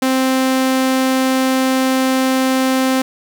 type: tone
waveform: sawtooth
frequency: 261.6 Hz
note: C4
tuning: in tune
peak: -9 dBFS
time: 0.02-3.02 s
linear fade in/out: 5 ms
effects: none